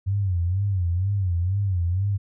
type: tone with vibrato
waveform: sine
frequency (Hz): 93.1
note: F#2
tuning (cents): +11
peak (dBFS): -20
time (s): 0.06-2.18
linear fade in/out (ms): 20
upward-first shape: sine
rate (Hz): 2.1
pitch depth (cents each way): 150
effects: none